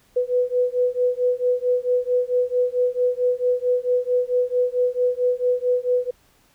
sine beating tone pair, 493.9 / 498.4 Hz, B4 / B4, 0 / +16 cents, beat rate 4.5 Hz, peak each -21 dBFS, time 0.16-6.11 s, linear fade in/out 10 ms, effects pink hiss -59 dBFS RMS until 6.54 s

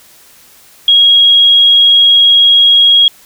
sine tone, 3293 Hz, G#7, 15 cents flat, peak -3 dBFS, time 0.88-3.08 s, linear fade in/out 2 ms, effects white hiss -42 dBFS RMS until 3.25 s

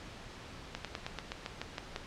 slowing click train, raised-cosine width 0.2 ms, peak -19 dBFS, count 10, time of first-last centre 0.75-1.961 s, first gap 97 ms, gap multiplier 1.08, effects pink hiss -48 dBFS RMS until 2.06 s + low-pass 5000 Hz 12 dB/octave

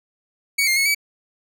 sawtooth tone with pitch steps, 2247 / 2117 / 2192 / 2283 Hz, C#7 / C7 / C#7 / D7, +23 / +20 / -20 / -50 cents, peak -13 dBFS, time 0.58-0.948 s, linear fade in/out 10 ms, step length 92 ms, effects none

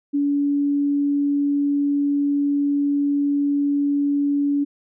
sine tone, 285.4 Hz, D4, 49 cents flat, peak -17 dBFS, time 0.13-4.65 s, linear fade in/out 20 ms, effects none

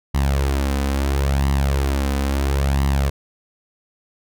sawtooth tone with flanger, 68.9 Hz, C#2, 10 cents flat, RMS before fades -19 dBFS, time 0.14-3.1 s, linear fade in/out 10 ms, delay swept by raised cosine 1 to 4 ms, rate 0.74 Hz, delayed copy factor +0.6, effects none

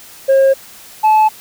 sine tone pair in turn, 539 / 864.8 Hz, C#5 / A5, -49 / -30 cents, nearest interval minor sixth, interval 819 cents, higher second, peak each -4 dBFS, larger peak neither, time 0.28-0.54 / 1.03-1.29 s, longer neither, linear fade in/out 20 ms, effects tanh soft clip ceiling -6 dBFS + white hiss -38 dBFS RMS until 1.4 s

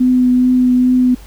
sine tone with vibrato, 251.5 Hz, B3, 32 cents sharp, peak -8 dBFS, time 0-1.15 s, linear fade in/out 10 ms, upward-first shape triangle, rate 2.4 Hz, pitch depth 15 cents each way, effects added 50 Hz sine -35 dBFS peak until 1.26 s + pink hiss -43 dBFS RMS until 1.26 s

